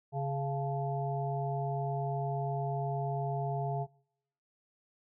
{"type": "harmonic tone with a mistuned harmonic", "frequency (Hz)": 138.59, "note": "C#3", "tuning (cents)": 0, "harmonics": [1, 3, 5, 6], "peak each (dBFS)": [-33, -40, -36, -42], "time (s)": [0.12, 3.87], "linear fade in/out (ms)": 50, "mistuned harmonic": 6, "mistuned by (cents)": 81, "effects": ["noise-tail reverb RT60 0.8 s tail -26 dB re dry"]}